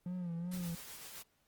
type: tone with vibrato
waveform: triangle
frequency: 174.61 Hz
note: F3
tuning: in tune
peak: -35 dBFS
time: 0.06-0.75 s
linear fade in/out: 2 ms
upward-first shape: sine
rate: 2.6 Hz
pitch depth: 74 cents each way
type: noise with tremolo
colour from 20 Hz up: white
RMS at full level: -48 dBFS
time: 0.51-1.23 s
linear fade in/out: 10 ms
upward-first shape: sine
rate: 7.9 Hz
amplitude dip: 35%
effects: pink hiss -75 dBFS RMS until 1.47 s + Opus 24 kbps